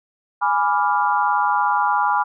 sine chord, G# diminished seventh, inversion none, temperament equal, 830.6 / 987.8 / 1174.7 / 1396.9 Hz, G#5 / B5 / D6 / F6, 0 / 0 / 0 / 0 cents, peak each -20 / -20 / -23 / -24 dBFS, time 0.41-2.24 s, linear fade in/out 20 ms, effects none

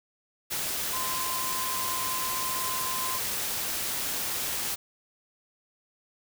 sine tone in noise, 1035 Hz, C6, 19 cents flat, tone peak -33 dBFS, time 0.92-3.19 s, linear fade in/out 20 ms, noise white, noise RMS -31 dBFS, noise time 0.5-4.76 s, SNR -5 dB, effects none

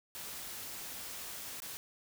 white noise with dropouts, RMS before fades -44 dBFS, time 0.15-1.77 s, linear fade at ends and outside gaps 0 ms, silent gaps 1.602-1.621 s, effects none

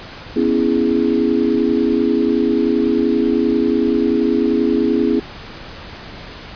sine chord, C# minor seventh, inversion third, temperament equal, 246.9 / 277.2 / 329.6 / 415.3 Hz, B3 / C#4 / E4 / G#4, 0 / 0 / 0 / 0 cents, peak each -18 / -19 / -18 / -19 dBFS, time 0.36-5.2 s, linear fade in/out 5 ms, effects pink hiss -34 dBFS RMS until 6.55 s + resampled to 11025 Hz

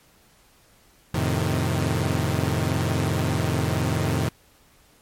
sawtooth chord, F dominant seventh, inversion none, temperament equal with one note detuned, 88.37 / 110 / 130.81 / 155.56 Hz, F2 / A2 / C3 / Eb3, +21 / 0 / 0 / 0 cents, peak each -23 dBFS, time 1.14-4.29 s, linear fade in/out 5 ms, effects pink hiss -57 dBFS RMS until 5.01 s + MP3 64 kbps

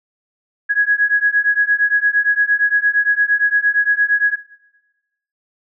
sine beating tone pair, 1661.2 / 1669.9 Hz, G#6 / G#6, 0 / +9 cents, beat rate 8.7 Hz, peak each -15 / -16 dBFS, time 0.69-4.36 s, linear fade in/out 20 ms, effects noise-tail reverb RT60 1.0 s tail -17 dB re dry

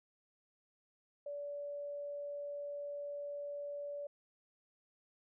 sine tone, 576 Hz, D5, 34 cents flat, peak -40 dBFS, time 1.26-4.07 s, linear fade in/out 5 ms, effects none

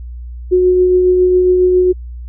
sine tone with tremolo, 364.8 Hz, F#4, 24 cents flat, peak -6 dBFS, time 0.51-1.93 s, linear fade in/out 20 ms, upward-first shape triangle, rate 7.3 Hz, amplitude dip 30%, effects added 60 Hz sine -25 dBFS peak until 2.28 s

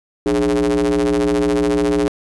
square ring-modulated tone, 60.5 Hz, B1, 35 cents flat, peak -12 dBFS, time 0.26-2.08 s, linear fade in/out 0 ms, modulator 356 Hz, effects resampled to 24000 Hz + 9-bit

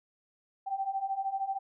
sine beating tone pair, 770 / 783 Hz, G5 / G5, -31 / -2 cents, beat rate 13 Hz, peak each -35 / -32 dBFS, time 0.66-1.59 s, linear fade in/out 20 ms, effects none

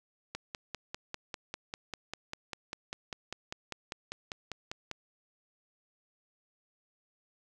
click train, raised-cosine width 0.2 ms, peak -20 dBFS, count 24, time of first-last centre 0.35-4.913 s, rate 5.04 Hz, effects none

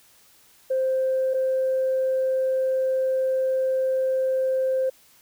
sine tone pair in turn, 523.3 / 523.3 Hz, C5 / C5, 0 / 0 cents, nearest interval unison, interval 0 cents, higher neither, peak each -19 dBFS, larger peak neither, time 0.7-1.34 / 1.34-4.9 s, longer second, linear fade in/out 10 ms, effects tanh soft clip ceiling -16 dBFS + white hiss -56 dBFS RMS until 5.21 s

